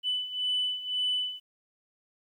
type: beating tone pair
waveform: sine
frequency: 2992 / 2993.9 Hz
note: F#7 / F#7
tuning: +19 / +20 cents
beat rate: 1.9 Hz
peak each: -32 / -28 dBFS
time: 0.03-1.4 s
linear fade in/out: 50 ms
effects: tanh soft clip ceiling -21 dBFS + 11-bit